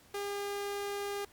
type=tone; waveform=sawtooth; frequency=404 Hz; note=G#4; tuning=48 cents flat; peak=-31 dBFS; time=0.14-1.25 s; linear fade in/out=5 ms; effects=pink hiss -61 dBFS RMS until 1.32 s + Opus 48 kbps